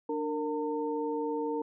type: tone cluster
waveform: sine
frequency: 297 / 460.9 / 906 Hz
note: D4 / A#4 / A#5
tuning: +20 / -20 / -50 cents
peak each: -34 / -32 / -37 dBFS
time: 0.09-1.62 s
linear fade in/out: 5 ms
effects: none